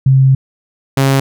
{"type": "tone pair in turn", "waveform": ["sine", "sawtooth"], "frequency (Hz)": [133.4, 135.81], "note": ["C3", "C#3"], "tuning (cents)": [34, -35], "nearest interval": "unison", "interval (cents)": 31, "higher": "second", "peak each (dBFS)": -5, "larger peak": "neither", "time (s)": [[0.06, 0.35], [0.97, 1.2]], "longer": "first", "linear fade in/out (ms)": 5, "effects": []}